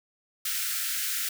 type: high-pass noise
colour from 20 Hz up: white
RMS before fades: -30 dBFS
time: 0.45-1.29 s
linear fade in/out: 5 ms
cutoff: 1300 Hz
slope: 96 dB/octave
effects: none